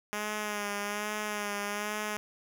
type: tone with vibrato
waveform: 5% pulse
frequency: 207.7 Hz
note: G#3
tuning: in tune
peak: -21 dBFS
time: 0.13-2.17 s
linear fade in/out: 0 ms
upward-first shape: sine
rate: 1.2 Hz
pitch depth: 36 cents each way
effects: 10-bit